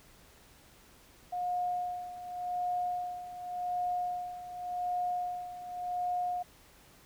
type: tone with tremolo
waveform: sine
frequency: 717 Hz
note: F5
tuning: 45 cents sharp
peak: -29 dBFS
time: 1.32-6.43 s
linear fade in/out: 10 ms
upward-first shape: sine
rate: 0.88 Hz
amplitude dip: 75%
effects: pink hiss -59 dBFS RMS until 7.05 s